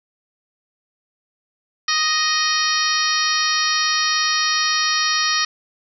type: harmonic tone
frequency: 622.3 Hz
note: D#5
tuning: in tune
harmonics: 2 / 3 / 4 / 5 / 6 / 7 / 8 / 9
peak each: -23 / -23 / -28 / -29 / -28 / -24 / -27 / -23 dBFS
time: 1.88-5.45 s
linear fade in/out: 5 ms
effects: none